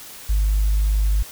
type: tone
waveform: sine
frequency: 51.2 Hz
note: G#1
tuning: 24 cents flat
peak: -14 dBFS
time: 0.29-1.23 s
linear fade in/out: 10 ms
effects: tanh soft clip ceiling -12 dBFS + white hiss -39 dBFS RMS until 1.31 s